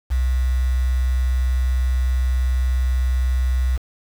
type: tone with quantisation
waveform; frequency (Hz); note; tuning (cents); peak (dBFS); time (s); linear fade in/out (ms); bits
sine; 63.4; B1; +46; -16; 0.1-3.78; 20; 6
effects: none